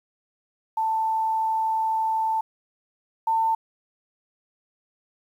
sine tone pair in turn, 886 / 896.8 Hz, A5 / A5, +12 / +33 cents, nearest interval unison, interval 21 cents, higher second, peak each -21 / -19 dBFS, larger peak second, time 0.77-2.41 / 3.27-3.55 s, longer first, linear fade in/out 5 ms, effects 9-bit

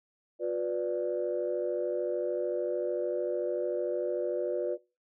sine chord, B diminished, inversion second, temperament equal with one note detuned, 358.2 / 493.9 / 587.3 Hz, F4 / B4 / D5, +44 / 0 / 0 cents, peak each -32 dBFS, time 0.39-4.78 s, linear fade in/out 50 ms, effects noise-tail reverb RT60 0.3 s tail -22 dB re dry + tanh soft clip ceiling -20 dBFS

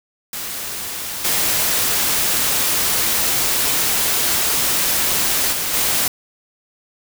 white noise with level steps, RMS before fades -27 / -18 / -22 / -18 dBFS, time 0.33-6.08 s, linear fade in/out 2 ms, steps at 1.24 / 5.52 / 5.73 s, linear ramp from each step 10 ms, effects none

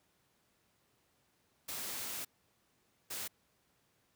white noise bursts at uneven times, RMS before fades -41 dBFS, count 2, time 1.68-2.25 / 3.1-3.28 s, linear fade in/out 10 ms, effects pink hiss -74 dBFS RMS until 4.15 s + high-pass 80 Hz 12 dB/octave

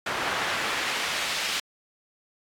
pink noise with band-pass filter sweep, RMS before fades -29 dBFS, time 0.06-1.6 s, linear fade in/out 5 ms, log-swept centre 1300 to 3500 Hz, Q 0.84, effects AAC 64 kbps

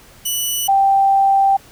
10% pulse / sine tone pair in turn, 2960 / 784 Hz, F#7 / G5, 0 / 0 cents, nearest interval octave + major seventh, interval 2300 cents, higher first, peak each -10 dBFS, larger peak neither, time 0.25-0.68 / 0.68-1.57 s, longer second, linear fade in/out 10 ms, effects pink hiss -45 dBFS RMS until 1.71 s

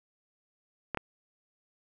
clicks, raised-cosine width 0.5 ms, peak -16 dBFS, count 2, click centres 0.947 / 0.973 s, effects none

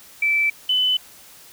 sine tone pair in turn, 2323 / 3013 Hz, D7 / F#7, -20 / +31 cents, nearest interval perfect fourth, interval 451 cents, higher second, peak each -16 dBFS, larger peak neither, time 0.22-0.5 / 0.69-0.97 s, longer neither, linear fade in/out 5 ms, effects white hiss -46 dBFS RMS until 1.52 s

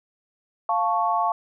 sine chord, F augmented, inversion none, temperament equal, 698.5 / 880 / 1108.7 Hz, F5 / A5 / C#6, 0 / 0 / 0 cents, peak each -24 dBFS, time 0.69-1.32 s, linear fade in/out 2 ms, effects none

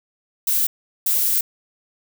violet noise bursts at uneven times, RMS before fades -19 dBFS, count 2, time 0.47-0.67 / 1.06-1.41 s, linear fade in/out 5 ms, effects none

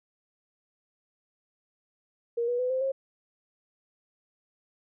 sine tone with pitch steps, 469.9 / 485.9 / 502.5 / 519.6 / 537.3 Hz, A#4 / B4 / B4 / C5 / C5, +14 / -28 / +30 / -12 / +46 cents, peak -25 dBFS, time 2.37-2.92 s, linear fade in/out 10 ms, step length 110 ms, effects none

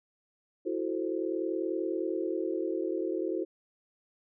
sine chord, F# half-diminished seventh, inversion third, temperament equal, 329.6 / 370 / 440 / 523.3 Hz, E4 / F#4 / A4 / C5, 0 / 0 / 0 / 0 cents, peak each -33 / -33 / -37 / -38 dBFS, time 0.65-3.45 s, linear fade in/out 20 ms, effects none

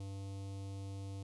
square tone with notch filter, 98 Hz, G2, in tune, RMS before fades -44 dBFS, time 0-1.23 s, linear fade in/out 5 ms, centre 1600 Hz, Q 0.58, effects resampled to 24000 Hz

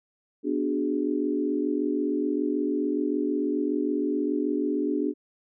sine chord, G# half-diminished seventh, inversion first, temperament equal, 246.9 / 293.7 / 370 / 415.3 Hz, B3 / D4 / F#4 / G#4, 0 / 0 / 0 / 0 cents, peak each -31 / -26 / -31 / -31 dBFS, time 0.43-5.14 s, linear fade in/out 50 ms, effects none

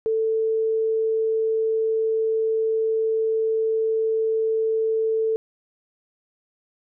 sine tone, 443.5 Hz, A4, 14 cents sharp, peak -19 dBFS, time 0.06-5.36 s, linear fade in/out 0 ms, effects none

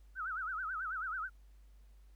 sine tone with vibrato, 1396.9 Hz, F6, in tune, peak -36 dBFS, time 0.15-1.3 s, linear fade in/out 50 ms, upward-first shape sine, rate 9.2 Hz, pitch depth 190 cents each way, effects added 50 Hz sine -56 dBFS peak until 2.15 s + pink hiss -75 dBFS RMS until 2.15 s

